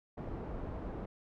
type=low-pass noise; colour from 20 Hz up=pink; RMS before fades=-41 dBFS; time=0.17-1.06 s; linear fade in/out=10 ms; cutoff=740 Hz; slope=12 dB/octave; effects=none